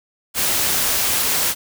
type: noise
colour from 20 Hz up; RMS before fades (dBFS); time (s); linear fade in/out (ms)
white; -19; 0.34-1.55; 50
effects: none